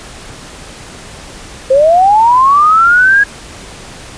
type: linear sweep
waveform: sine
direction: up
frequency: 512 to 1661.2 Hz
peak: -4 dBFS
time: 1.7-3.24 s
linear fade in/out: 10 ms
effects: pink hiss -31 dBFS RMS until 4.17 s + resampled to 22050 Hz